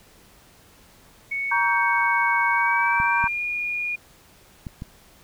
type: tone with pitch glide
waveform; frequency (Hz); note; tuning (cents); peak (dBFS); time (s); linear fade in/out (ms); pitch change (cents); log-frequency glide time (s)
sine; 2219 to 2434; C#7 to D#7; +1 to -39; -24; 1.31-3.96; 10; +160; 2.5-3.42
type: chord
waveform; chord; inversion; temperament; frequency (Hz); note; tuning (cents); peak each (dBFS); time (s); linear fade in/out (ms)
sine; G diminished; first; just; 940.8 / 1128.9 / 1568; Bb5 / Db6 / G6; +16 / +31 / 0; -22 / -27 / -23; 1.51-3.28; 10
type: clicks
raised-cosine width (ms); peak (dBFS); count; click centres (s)
5; -20; 4; 3.001 / 3.241 / 4.668 / 4.821
effects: pink hiss -53 dBFS RMS until 5.23 s